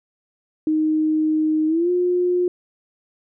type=tone with pitch glide; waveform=sine; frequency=311.1 to 357.4 Hz; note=D#4 to F4; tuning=0 to +40 cents; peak=-16 dBFS; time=0.67-2.48 s; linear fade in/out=2 ms; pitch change=+240 cents; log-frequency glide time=1.67-1.9 s; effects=none